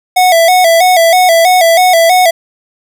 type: tone with vibrato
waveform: square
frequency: 698.5 Hz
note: F5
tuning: in tune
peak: -5 dBFS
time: 0.16-2.31 s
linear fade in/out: 10 ms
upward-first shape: square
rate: 3.1 Hz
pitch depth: 87 cents each way
effects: none